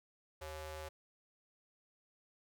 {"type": "ring-modulated tone", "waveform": "sawtooth", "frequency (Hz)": 311.1, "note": "D#4", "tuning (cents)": 0, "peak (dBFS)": -37, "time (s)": [0.41, 0.89], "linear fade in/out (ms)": 10, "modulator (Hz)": 236, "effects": []}